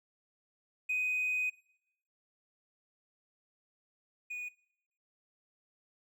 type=tone pair in turn; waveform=triangle; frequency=2501 / 2467 Hz; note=D#7 / D#7; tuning=+8 / -15 cents; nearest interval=unison; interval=23 cents; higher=first; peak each=-27 / -35 dBFS; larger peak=first; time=0.89-1.5 / 4.3-4.49 s; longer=first; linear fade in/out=10 ms; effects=noise-tail reverb RT60 0.7 s tail -22 dB re dry + tanh soft clip ceiling -26 dBFS